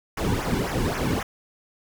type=noise with flanger; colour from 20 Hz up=brown; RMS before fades=-25 dBFS; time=0.17-1.23 s; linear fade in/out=5 ms; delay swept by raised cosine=0.23 to 1.63 ms; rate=3.8 Hz; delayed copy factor=-0.85; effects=none